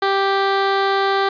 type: tone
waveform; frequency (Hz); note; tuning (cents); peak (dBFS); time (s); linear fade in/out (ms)
15% pulse; 392; G4; 0; -9; 0.02-1.29; 5
effects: resampled to 11025 Hz + 8-bit